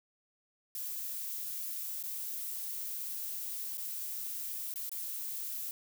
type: noise with dropouts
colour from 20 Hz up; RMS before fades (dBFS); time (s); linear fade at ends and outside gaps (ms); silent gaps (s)
violet; -39; 0.75-5.71; 1; 2.028-2.037 / 3.773-3.779 / 4.74-4.758 / 4.894-4.916
effects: none